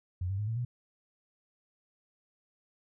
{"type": "tone with pitch steps", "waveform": "sine", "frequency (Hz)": [90.3, 97.34, 104.93, 113.12, 121.94], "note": ["F#2", "G2", "G#2", "A2", "B2"], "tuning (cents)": [-42, -12, 18, 48, -22], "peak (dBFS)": -30, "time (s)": [0.21, 0.65], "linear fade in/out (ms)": 5, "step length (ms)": 88, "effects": []}